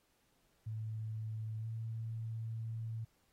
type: tone with pitch glide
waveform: sine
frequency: 109.8 to 112.69 Hz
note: A2 to A2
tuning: -3 to +42 cents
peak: -38 dBFS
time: 0.66-3.05 s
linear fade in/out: 10 ms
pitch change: +45 cents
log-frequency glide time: 1.6-1.66 s
effects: pink hiss -75 dBFS RMS until 3.32 s + AAC 48 kbps